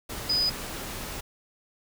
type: tone in noise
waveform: sine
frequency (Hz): 4978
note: D#8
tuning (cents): 0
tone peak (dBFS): -22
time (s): 0.29-0.5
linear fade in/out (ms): 10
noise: pink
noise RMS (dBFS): -36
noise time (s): 0.09-1.21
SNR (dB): +11
effects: none